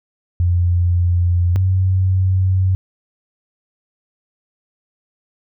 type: tone pair in turn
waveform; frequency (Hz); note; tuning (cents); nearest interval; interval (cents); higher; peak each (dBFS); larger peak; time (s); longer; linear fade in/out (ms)
sine; 87.8 / 93.72; F2 / F#2; +10 / +23; minor second; 113; second; -12; neither; 0.4-1.56 / 1.56-2.75; second; 0
effects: none